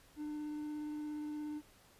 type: tone with vibrato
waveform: triangle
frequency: 300.1 Hz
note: D4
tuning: 38 cents sharp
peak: -37 dBFS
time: 0.16-1.62 s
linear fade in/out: 50 ms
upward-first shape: sine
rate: 17 Hz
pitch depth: 9 cents each way
effects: pink hiss -64 dBFS RMS until 1.99 s + resampled to 32000 Hz